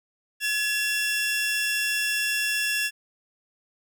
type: tone pair together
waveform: sawtooth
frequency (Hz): 1700 / 2717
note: G#6 / F7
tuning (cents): +40 / -48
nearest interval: minor sixth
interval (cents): 812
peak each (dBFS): -23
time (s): 0.4-2.91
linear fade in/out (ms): 50
effects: none